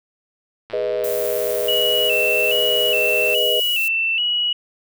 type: click train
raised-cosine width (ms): 0.3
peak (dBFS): -20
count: 299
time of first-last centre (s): 0.7-3.337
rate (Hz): 113
type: chord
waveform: sine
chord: G# minor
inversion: none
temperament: equal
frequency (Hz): 415.3 / 493.9 / 622.3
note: G#4 / B4 / D#5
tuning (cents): 0 / 0 / 0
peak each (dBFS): -25 / -23 / -23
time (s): 0.73-3.6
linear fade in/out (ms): 5
type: noise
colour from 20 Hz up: violet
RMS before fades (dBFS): -29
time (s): 1.04-3.88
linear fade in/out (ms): 0
type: tone with vibrato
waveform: sine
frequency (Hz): 2794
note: F7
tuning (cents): 0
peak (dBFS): -17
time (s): 1.68-4.53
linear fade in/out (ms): 5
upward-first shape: square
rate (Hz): 1.2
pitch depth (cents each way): 75
effects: none